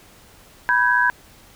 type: tone cluster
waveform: sine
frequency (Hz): 983 / 1544 / 1658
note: B5 / G6 / G#6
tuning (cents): -8 / -27 / -3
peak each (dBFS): -19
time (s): 0.69-1.1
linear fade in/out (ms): 0
effects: pink hiss -49 dBFS RMS until 1.55 s